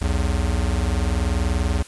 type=tone pair together; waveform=square; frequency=61.51 / 82.1 Hz; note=B1 / E2; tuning=-6 / -6 cents; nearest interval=perfect fourth; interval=500 cents; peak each=-22 / -23 dBFS; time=0.01-1.83 s; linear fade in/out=10 ms; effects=white hiss -44 dBFS RMS until 1.87 s + resampled to 24000 Hz